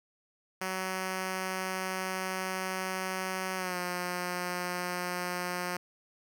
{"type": "tone with pitch glide", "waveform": "5% pulse", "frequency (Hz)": [187.5, 178.62], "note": ["F#3", "F3"], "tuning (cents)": [23, 39], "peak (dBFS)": -21, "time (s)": [0.61, 5.77], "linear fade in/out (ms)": 5, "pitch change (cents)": -84, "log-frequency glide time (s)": [3.56, 3.78], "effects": []}